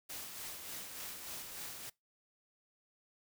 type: noise with tremolo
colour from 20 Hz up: white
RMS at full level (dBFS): -44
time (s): 0.09-1.9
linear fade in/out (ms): 10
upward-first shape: sine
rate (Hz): 3.4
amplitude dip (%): 40
effects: noise-tail reverb RT60 0.2 s tail -24 dB re dry